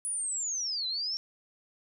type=linear two-way sweep; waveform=sine; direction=down then up; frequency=9956 to 3951 to 5540 Hz; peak=-30 dBFS; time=0.05-1.17 s; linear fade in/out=0 ms; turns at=0.87 s; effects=none